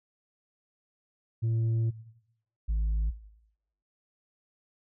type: tone pair in turn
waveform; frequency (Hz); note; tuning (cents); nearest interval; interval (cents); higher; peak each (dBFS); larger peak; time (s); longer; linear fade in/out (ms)
sine; 113.5 / 53.56; A#2 / A1; -46 / -46; octave + minor second; 1300; first; -22; neither; 1.42-1.91 / 2.68-3.11; first; 20
effects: noise-tail reverb RT60 0.8 s tail -17 dB re dry + tanh soft clip ceiling -24 dBFS